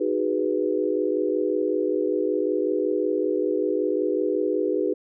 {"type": "chord", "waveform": "sine", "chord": "G# minor seventh", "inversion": "second", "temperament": "equal with one note detuned", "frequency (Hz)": [309.3, 370, 415.3, 493.9], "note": ["D#4", "F#4", "G#4", "B4"], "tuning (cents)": [-10, 0, 0, 0], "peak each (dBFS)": [-27, -26, -26, -27], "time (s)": [0, 4.94], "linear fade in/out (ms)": 10, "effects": []}